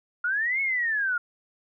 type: linear two-way sweep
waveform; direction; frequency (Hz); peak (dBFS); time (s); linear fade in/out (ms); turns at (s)
sine; up then down; 1396.9 to 2209 to 1396.9; -23; 0.24-1.18; 5; 0.61
effects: none